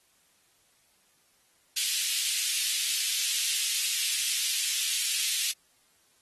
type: high-pass noise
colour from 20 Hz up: pink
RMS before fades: -29 dBFS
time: 1.76-5.52 s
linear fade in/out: 10 ms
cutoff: 2700 Hz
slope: 24 dB/octave
effects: white hiss -66 dBFS RMS until 6.21 s + AAC 32 kbps